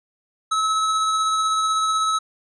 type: tone with tremolo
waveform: square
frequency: 1293 Hz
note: E6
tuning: 34 cents flat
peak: -18 dBFS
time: 0.51-2.19 s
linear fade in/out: 10 ms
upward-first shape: triangle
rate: 16 Hz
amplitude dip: 25%
effects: resampled to 22050 Hz